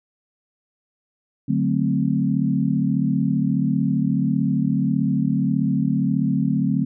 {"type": "chord", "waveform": "sine", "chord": "D dominant seventh", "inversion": "none", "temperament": "equal", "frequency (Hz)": [146.83, 185, 220, 261.6], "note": ["D3", "F#3", "A3", "C4"], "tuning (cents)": [0, 0, 0, 0], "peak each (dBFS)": -23, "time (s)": [1.48, 6.85], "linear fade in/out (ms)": 10, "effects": []}